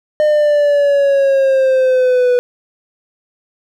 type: exponential sweep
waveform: triangle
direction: down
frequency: 608 to 490.5 Hz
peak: -7 dBFS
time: 0.2-2.39 s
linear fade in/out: 0 ms
effects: none